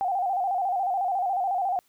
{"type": "tone with vibrato", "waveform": "sine", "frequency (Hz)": 753, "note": "F#5", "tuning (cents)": 30, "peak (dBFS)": -23, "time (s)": [0.01, 1.79], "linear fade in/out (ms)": 0, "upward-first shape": "square", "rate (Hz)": 14, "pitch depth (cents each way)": 79, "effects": ["white hiss -66 dBFS RMS until 1.88 s"]}